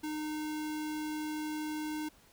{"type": "tone with sample-and-hold", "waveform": "sine", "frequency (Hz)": 306.2, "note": "D#4", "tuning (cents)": -28, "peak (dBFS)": -34, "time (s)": [0.03, 2.09], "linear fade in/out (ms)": 10, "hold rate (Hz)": 1225, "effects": ["pink hiss -62 dBFS RMS until 2.32 s"]}